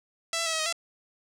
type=tone with pitch steps; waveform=5% pulse; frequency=663 / 668 / 650 / 640 / 627 / 673 Hz; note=E5 / E5 / E5 / D#5 / D#5 / E5; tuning=+10 / +23 / -24 / +49 / +13 / +36 cents; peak=-15 dBFS; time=0.33-0.726 s; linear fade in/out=2 ms; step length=66 ms; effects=low-pass 12000 Hz 12 dB/octave